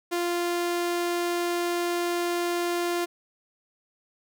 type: tone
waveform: sawtooth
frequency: 347.9 Hz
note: F4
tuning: 7 cents flat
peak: -21 dBFS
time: 0.11-3.06 s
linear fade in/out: 20 ms
effects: none